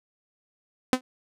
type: tone with exponential decay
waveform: sawtooth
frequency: 255.7 Hz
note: C4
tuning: 40 cents flat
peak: -10 dBFS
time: 0.93-1.01 s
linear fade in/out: 1 ms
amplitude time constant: 16 ms
effects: low-pass 10000 Hz 12 dB/octave

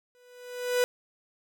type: tone with exponential growth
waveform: 45% pulse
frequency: 493.9 Hz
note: B4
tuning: in tune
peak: -20 dBFS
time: 0.15-0.84 s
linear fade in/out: 0 ms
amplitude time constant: 150 ms
effects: none

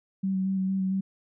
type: tone with vibrato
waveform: sine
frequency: 190.6 Hz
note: G3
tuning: 48 cents flat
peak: -24 dBFS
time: 0.23-1.01 s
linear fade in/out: 10 ms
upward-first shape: square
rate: 4.4 Hz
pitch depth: 15 cents each way
effects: none

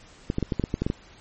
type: clicks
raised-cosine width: 3 ms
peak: -11 dBFS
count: 10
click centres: 0.301 / 0.384 / 0.427 / 0.522 / 0.597 / 0.639 / 0.741 / 0.82 / 0.865 / 0.901 s
effects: pink hiss -51 dBFS RMS until 1.2 s + MP3 32 kbps

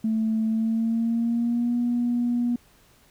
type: tone with pitch glide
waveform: sine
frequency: 220.8 to 240.8 Hz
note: A3 to B3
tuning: +6 to -44 cents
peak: -20 dBFS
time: 0.04-2.56 s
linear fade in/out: 5 ms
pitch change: +150 cents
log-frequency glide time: 0.46-1.76 s
effects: tanh soft clip ceiling -16 dBFS + pink hiss -58 dBFS RMS until 3.1 s

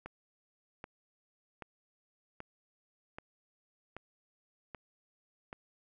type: click train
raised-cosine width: 0.5 ms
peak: -28 dBFS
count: 8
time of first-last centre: 0.06-5.529 s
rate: 1.28 Hz
effects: none

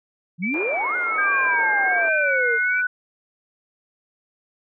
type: exponential two-way sweep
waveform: sine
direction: up then down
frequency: 159.9 to 1488 to 445.5 Hz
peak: -23 dBFS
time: 0.38-2.59 s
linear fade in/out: 50 ms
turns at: 0.96 s
type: tone with vibrato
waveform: sine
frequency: 2253 Hz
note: C#7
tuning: 28 cents sharp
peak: -24 dBFS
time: 0.42-2.82 s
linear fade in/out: 20 ms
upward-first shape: sine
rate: 1.3 Hz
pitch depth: 110 cents each way
type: band-pass noise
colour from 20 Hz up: pink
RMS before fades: -35 dBFS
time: 0.54-2.09 s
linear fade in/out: 0 ms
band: 380 to 1600 Hz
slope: 24 dB/octave
type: tone with pitch glide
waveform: sine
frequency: 1593 to 1486.3 Hz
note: G6 to F#6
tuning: +27 to +7 cents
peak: -19 dBFS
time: 1.18-2.87 s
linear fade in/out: 5 ms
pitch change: -120 cents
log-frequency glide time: 1.98-2.29 s
effects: none

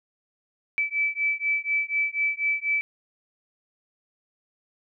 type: beating tone pair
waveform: sine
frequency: 2308 / 2312.1 Hz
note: D7 / D7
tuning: -31 / -28 cents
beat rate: 4.1 Hz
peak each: -26 dBFS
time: 0.78-2.81 s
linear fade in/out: 0 ms
effects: none

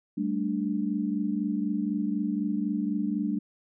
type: chord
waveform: sine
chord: G suspended second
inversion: none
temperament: equal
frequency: 196 / 220 / 293.7 Hz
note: G3 / A3 / D4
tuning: 0 / 0 / 0 cents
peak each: -30 dBFS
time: 0.17-3.39 s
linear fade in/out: 10 ms
effects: none

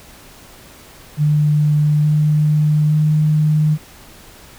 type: tone with pitch steps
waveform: sine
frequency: 149.7 / 151.35 / 153.02 Hz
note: D3 / D#3 / D#3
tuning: +33 / -48 / -29 cents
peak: -11 dBFS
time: 1.17-3.78 s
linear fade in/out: 50 ms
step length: 870 ms
effects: pink hiss -42 dBFS RMS until 4.58 s

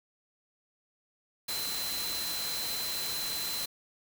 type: tone in noise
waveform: sine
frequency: 4067 Hz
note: C8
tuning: 50 cents flat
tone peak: -35 dBFS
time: 1.48-3.66 s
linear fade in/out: 10 ms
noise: white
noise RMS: -36 dBFS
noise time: 1.48-3.66 s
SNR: -2 dB
effects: none

